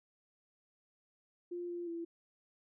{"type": "tone with pitch steps", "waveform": "sine", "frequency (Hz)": [350.3, 347.6, 336.4], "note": ["F4", "F4", "E4"], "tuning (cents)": [5, -8, 35], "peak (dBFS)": -38, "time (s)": [1.51, 2.05], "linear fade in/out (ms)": 10, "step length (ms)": 180, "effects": []}